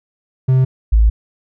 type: tone pair in turn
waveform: triangle / sine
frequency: 130.1 / 54.7 Hz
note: C3 / A1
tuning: -9 / -9 cents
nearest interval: octave + minor third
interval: 1500 cents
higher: first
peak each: -7 dBFS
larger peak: neither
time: 0.48-0.65 / 0.92-1.1 s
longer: second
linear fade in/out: 10 ms
effects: none